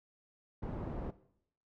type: low-pass noise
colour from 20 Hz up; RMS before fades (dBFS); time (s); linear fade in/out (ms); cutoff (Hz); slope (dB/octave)
pink; -40; 0.62-1.11; 10; 660; 12
effects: noise-tail reverb RT60 0.7 s tail -17 dB re dry